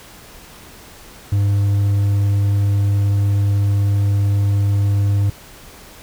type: tone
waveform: triangle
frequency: 100.7 Hz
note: G2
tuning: 47 cents sharp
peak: -11 dBFS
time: 1.32-5.3 s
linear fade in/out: 5 ms
effects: pink hiss -41 dBFS RMS until 6.02 s